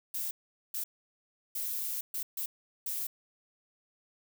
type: noise bursts at uneven times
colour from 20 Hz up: violet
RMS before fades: -35 dBFS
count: 6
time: 0.14-0.31 / 0.74-0.84 / 1.55-2.01 / 2.14-2.23 / 2.37-2.46 / 2.86-3.07 s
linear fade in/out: 5 ms
effects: none